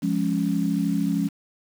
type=chord; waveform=sine; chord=Db major; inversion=first; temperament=equal; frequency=174.61 / 207.7 / 277.2 Hz; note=F3 / Ab3 / Db4; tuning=0 / 0 / 0 cents; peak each=-25 dBFS; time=0.02-1.29 s; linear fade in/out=20 ms; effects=7-bit